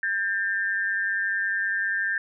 sine tone pair together, 1600 / 1794.7 Hz, G6 / A6, +35 / +34 cents, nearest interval major second, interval 199 cents, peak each -26 dBFS, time 0.03-2.18 s, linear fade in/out 2 ms, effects none

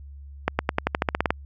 accelerating click train, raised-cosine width 0.5 ms, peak -5 dBFS, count 12, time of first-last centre 0.48-1.305 s, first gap 110 ms, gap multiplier 0.92, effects added 70 Hz sine -39 dBFS peak until 1.45 s

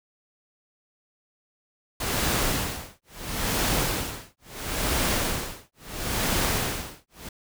pink noise with tremolo, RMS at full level -24 dBFS, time 2-7.29 s, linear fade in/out 5 ms, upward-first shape sine, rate 0.74 Hz, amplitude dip 100%, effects none

